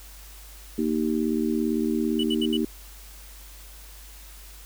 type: harmonic tone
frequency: 77.78 Hz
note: D#2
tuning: in tune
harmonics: 3 / 4 / 5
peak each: -25 / -26 / -29 dBFS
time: 0.78-2.65 s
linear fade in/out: 5 ms
type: tone bursts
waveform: triangle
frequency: 2960 Hz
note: F#7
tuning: in tune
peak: -25 dBFS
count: 4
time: 2.19-2.57 s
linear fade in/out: 5 ms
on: 44 ms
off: 68 ms
effects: added 50 Hz sine -44 dBFS peak until 4.65 s + white hiss -48 dBFS RMS until 4.65 s